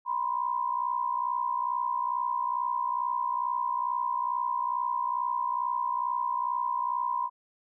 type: tone pair together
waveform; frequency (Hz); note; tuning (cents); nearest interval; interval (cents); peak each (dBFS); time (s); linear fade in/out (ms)
sine; 971 / 1033.3; B5 / C6; -30 / -22; minor second; 108; -29 / -30; 0.05-7.3; 50
effects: none